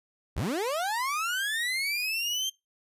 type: linear sweep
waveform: 30% pulse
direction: up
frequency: 40.39 to 3183 Hz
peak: -25 dBFS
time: 0.36-2.5 s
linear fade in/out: 10 ms
effects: noise-tail reverb RT60 0.2 s tail -22 dB re dry + resampled to 32000 Hz